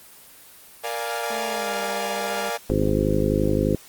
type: chord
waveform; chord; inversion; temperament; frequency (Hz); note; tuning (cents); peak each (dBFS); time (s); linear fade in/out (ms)
sawtooth; Bb dominant seventh; none; equal; 466.2 / 587.3 / 698.5 / 830.6; Bb4 / D5 / F5 / Ab5; 0 / 0 / 0 / 0; -27; 0.83-2.58; 20
type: tone with pitch glide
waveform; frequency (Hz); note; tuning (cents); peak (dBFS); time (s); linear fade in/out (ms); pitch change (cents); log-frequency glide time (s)
15% pulse; 220 to 200.6; A3 to G3; 0 to +40; -27; 1.3-2.5; 5; -160; 1.47-1.76
type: harmonic tone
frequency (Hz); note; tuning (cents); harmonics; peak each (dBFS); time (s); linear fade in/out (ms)
51.6; G#1; -10; 1 / 2 / 3 / 4 / 5 / 6 / 7 / 8 / 10; -27 / -27 / -27 / -27 / -27 / -27 / -27 / -27 / -27; 2.7-3.75; 0
effects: white hiss -47 dBFS RMS until 3.88 s + Opus 24 kbps